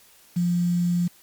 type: tone with quantisation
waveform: sine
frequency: 174.9 Hz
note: F3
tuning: 3 cents sharp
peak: -19 dBFS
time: 0.36-1.08 s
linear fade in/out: 10 ms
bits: 7
effects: white hiss -54 dBFS RMS until 1.22 s + MP3 96 kbps